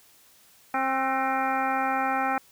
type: harmonic tone with a mistuned harmonic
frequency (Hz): 265.5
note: C4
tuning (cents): +25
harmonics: 1 / 2 / 3 / 4 / 5 / 6 / 7 / 8 / 9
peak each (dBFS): -33 / -36 / -26 / -35 / -30 / -35 / -36 / -42 / -37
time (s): 0.74-2.38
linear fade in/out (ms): 2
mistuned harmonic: 6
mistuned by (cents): -67
effects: white hiss -57 dBFS RMS until 2.51 s